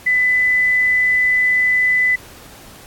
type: tone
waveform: sine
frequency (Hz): 2001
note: B6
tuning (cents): +22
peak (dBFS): -12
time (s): 0.06-2.16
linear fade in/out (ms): 10
effects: pink hiss -41 dBFS RMS until 2.86 s + AAC 64 kbps